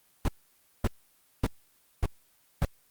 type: noise bursts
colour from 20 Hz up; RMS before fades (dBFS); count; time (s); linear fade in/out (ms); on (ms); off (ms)
brown; -24; 5; 0.25-2.65; 2; 32; 560
effects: white hiss -65 dBFS RMS until 2.9 s + Opus 24 kbps